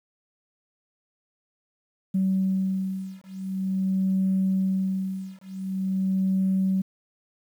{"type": "beating tone pair", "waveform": "sine", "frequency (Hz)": [190, 190.46], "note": ["F#3", "G3"], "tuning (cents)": [46, -50], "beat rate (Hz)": 0.46, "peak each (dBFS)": -25, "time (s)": [2.14, 6.82], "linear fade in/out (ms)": 10, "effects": ["tanh soft clip ceiling -15 dBFS", "9-bit"]}